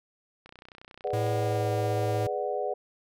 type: click train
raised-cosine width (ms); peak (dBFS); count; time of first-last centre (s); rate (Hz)
0.3; -31; 35; 0.46-1.557; 31
type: chord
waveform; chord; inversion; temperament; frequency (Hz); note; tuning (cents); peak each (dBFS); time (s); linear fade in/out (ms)
sine; G# half-diminished seventh; none; equal with one note detuned; 415.3 / 493.9 / 592.4 / 740; G#4 / B4 / D5 / F#5; 0 / 0 / +15 / 0; -33; 1.04-2.74; 10
type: tone with pitch glide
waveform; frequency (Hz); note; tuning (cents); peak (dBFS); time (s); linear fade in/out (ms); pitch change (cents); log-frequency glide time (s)
square; 110 to 108.05; A2 to A2; 0 to -31; -29; 1.13-2.27; 5; -31; 1.29-1.67
effects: none